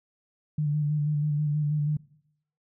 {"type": "tone with vibrato", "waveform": "sine", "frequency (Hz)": 149, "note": "D3", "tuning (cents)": 25, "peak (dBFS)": -23, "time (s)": [0.58, 1.97], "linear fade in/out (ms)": 5, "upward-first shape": "square", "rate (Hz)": 6.2, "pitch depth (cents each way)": 28, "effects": ["noise-tail reverb RT60 0.7 s tail -20 dB re dry"]}